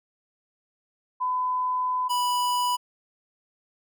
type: tone pair in turn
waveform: sine / square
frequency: 1007 / 985.1 Hz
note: B5 / B5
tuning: +33 / -5 cents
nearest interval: unison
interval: 38 cents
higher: first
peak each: -23 dBFS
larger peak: neither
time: 1.2-2.09 / 2.09-2.77 s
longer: first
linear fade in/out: 20 ms
effects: none